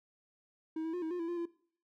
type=tone with pitch steps; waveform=triangle; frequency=318.8 / 324.3 / 356.8 / 319.9 / 355.5 / 332.9 / 347.8 / 340.1 Hz; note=D#4 / E4 / F4 / D#4 / F4 / E4 / F4 / F4; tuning=+42 / -28 / +37 / +48 / +31 / +17 / -7 / -46 cents; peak=-32 dBFS; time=0.76-1.456 s; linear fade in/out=5 ms; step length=87 ms; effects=noise-tail reverb RT60 0.5 s tail -18 dB re dry